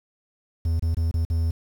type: tone with dropouts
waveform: triangle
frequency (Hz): 82.41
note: E2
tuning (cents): 0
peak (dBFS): -18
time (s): 0.65-1.51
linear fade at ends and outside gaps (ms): 5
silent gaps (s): 0.796-0.823 / 0.946-0.969 / 1.113-1.14 / 1.251-1.3
effects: 8-bit